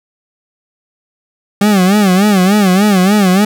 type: tone with vibrato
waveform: 40% pulse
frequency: 196 Hz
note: G3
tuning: in tune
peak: -6 dBFS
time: 1.61-3.45 s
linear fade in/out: 5 ms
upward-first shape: sine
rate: 3.4 Hz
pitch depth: 140 cents each way
effects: none